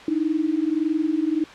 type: tone pair together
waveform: sine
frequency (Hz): 300.5 / 322.1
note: D4 / E4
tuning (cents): +40 / -40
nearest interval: minor second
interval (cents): 120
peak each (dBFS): -23 / -22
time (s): 0.08-1.44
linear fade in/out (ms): 2
effects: white hiss -41 dBFS RMS until 1.54 s + low-pass 3000 Hz 12 dB/octave